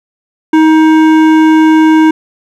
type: tone with hard clipping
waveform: triangle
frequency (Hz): 315.5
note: D#4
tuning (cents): +24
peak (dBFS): -5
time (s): 0.53-2.11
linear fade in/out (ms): 5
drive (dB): 17
effects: none